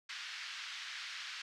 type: band-pass noise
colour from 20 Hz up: pink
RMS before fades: -45 dBFS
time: 0.09-1.42 s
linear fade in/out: 5 ms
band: 1500 to 5200 Hz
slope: 24 dB/octave
effects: none